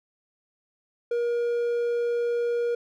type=tone; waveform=triangle; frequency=475 Hz; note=A#4; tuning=33 cents sharp; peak=-21 dBFS; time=1.11-2.75 s; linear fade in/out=5 ms; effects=none